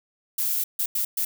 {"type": "noise bursts at uneven times", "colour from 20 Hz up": "violet", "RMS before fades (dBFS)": -25, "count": 4, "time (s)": [[0.38, 0.64], [0.79, 0.86], [0.95, 1.05], [1.17, 1.25]], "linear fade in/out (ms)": 5, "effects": []}